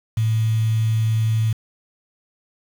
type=tone with quantisation; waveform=sine; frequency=111.1 Hz; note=A2; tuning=17 cents sharp; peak=-16 dBFS; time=0.17-1.53 s; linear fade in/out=5 ms; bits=6; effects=none